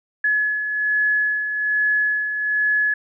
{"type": "beating tone pair", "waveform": "sine", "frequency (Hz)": [1700, 1701.2], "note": ["G#6", "G#6"], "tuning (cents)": [40, 41], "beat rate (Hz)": 1.2, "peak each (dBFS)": [-27, -18], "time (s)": [0.24, 2.94], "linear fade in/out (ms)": 5, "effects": []}